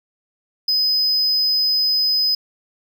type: tone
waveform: triangle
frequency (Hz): 5030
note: D#8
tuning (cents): +18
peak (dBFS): -14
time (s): 0.68-2.35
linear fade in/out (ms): 5
effects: none